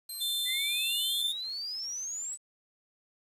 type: tone with tremolo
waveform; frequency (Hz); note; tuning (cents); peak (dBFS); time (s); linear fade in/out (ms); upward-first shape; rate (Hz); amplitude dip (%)
10% pulse; 4148; C8; -16; -29; 0.09-1.22; 5; triangle; 1.4; 30
type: tone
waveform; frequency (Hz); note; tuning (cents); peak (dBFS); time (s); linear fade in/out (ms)
45% pulse; 3555; A7; +17; -30; 0.2-1.33; 20
type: exponential sweep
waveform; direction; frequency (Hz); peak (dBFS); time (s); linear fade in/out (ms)
sine; up; 1975.5 to 8070; -34; 0.45-2.38; 50
effects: resampled to 32000 Hz + 9-bit